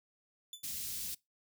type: tone with exponential decay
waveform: sawtooth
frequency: 3491 Hz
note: A7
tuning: 14 cents flat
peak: -37 dBFS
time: 0.53-0.65 s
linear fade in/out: 2 ms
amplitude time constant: 26 ms
type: band-stop noise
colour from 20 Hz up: white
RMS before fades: -40 dBFS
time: 0.63-1.15 s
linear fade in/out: 10 ms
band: 200 to 3700 Hz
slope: 12 dB/octave
effects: noise-tail reverb RT60 0.2 s tail -23 dB re dry